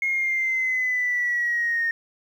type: linear sweep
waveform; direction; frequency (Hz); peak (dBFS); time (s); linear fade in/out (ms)
sine; down; 2156 to 1837; -20; 0.02-1.91; 2
effects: tanh soft clip ceiling -16 dBFS + 9-bit